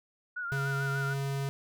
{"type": "tone with vibrato", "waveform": "sine", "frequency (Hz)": 1431, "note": "F6", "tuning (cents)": 42, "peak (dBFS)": -33, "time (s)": [0.36, 1.14], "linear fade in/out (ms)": 10, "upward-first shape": "sine", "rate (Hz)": 6.8, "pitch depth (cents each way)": 59}
{"type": "tone", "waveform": "square", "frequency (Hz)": 138, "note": "C#3", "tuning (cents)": -7, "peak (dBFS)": -31, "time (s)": [0.52, 1.49], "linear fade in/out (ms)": 0}
{"effects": []}